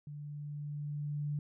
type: tone with level ramp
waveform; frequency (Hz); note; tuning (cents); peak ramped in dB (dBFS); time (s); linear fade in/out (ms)
sine; 146.83; D3; 0; -42 to -32; 0.07-1.39; 2
effects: none